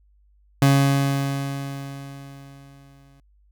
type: tone with exponential decay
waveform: 30% pulse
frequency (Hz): 138.59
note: C#3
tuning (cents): 0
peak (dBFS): -10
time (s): 0.62-3.2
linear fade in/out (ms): 2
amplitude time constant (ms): 560
effects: added 50 Hz sine -55 dBFS peak until 3.51 s